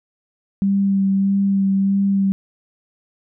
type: tone with vibrato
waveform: sine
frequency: 196 Hz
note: G3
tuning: in tune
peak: -14 dBFS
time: 0.62-2.32 s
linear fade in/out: 0 ms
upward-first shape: sine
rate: 1.6 Hz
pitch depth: 16 cents each way
effects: none